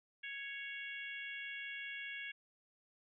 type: harmonic tone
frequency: 554.4 Hz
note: C#5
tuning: in tune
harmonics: 3 / 4 / 5 / 6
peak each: -47 / -46 / -49 / -53 dBFS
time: 0.23-2.32 s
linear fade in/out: 10 ms
effects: none